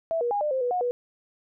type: tone with pitch steps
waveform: sine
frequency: 658 / 478.7 / 817 / 600 / 524 / 490.6 / 724 / 488.5 Hz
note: E5 / A#4 / G#5 / D5 / C5 / B4 / F#5 / B4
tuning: -3 / +46 / -29 / +37 / +2 / -12 / -38 / -19 cents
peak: -23 dBFS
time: 0.11-0.91 s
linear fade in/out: 0 ms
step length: 100 ms
effects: none